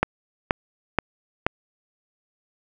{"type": "click train", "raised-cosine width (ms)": 0.5, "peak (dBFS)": -3, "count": 4, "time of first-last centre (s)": [0.03, 1.465], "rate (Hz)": 2.09, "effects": []}